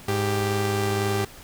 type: tone pair together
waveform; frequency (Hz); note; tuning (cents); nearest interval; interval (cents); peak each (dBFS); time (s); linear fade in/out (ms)
sawtooth; 103.83 / 393.5; G#2 / G4; 0 / +7; octave + major seventh; 2307; -21; 0.08-1.25; 5
effects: pink hiss -45 dBFS RMS until 1.43 s